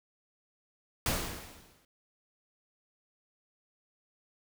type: noise with exponential decay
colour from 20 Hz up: pink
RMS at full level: -28 dBFS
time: 1.06-1.85 s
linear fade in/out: 2 ms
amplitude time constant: 170 ms
effects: none